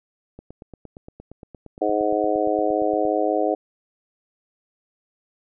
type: click train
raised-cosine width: 2 ms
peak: -26 dBFS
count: 24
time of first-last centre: 0.39-3.052 s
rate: 8.64 Hz
type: harmonic tone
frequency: 105.3 Hz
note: G#2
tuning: 24 cents sharp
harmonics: 3 / 4 / 5 / 6 / 7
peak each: -25 / -25 / -25 / -25 / -25 dBFS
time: 1.81-3.55 s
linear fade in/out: 10 ms
effects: none